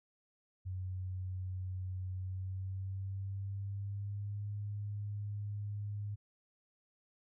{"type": "tone with pitch glide", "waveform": "sine", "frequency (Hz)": [92.8, 102.97], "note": ["F#2", "G#2"], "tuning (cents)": [6, -14], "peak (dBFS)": -37, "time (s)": [0.65, 6.16], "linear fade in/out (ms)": 20, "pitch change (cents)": 180, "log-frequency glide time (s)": [2.13, 4.48], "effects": []}